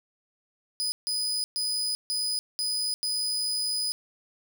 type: tone bursts at uneven times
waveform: 35% pulse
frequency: 4978 Hz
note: D#8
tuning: in tune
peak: -25 dBFS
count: 6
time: 0.8-0.92 / 1.07-1.44 / 1.56-1.95 / 2.1-2.39 / 2.59-2.94 / 3.03-3.92 s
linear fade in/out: 0 ms
effects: none